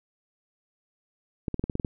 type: clicks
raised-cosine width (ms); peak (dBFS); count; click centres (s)
3; -15; 8; 1.482 / 1.543 / 1.595 / 1.64 / 1.698 / 1.754 / 1.798 / 1.848
effects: none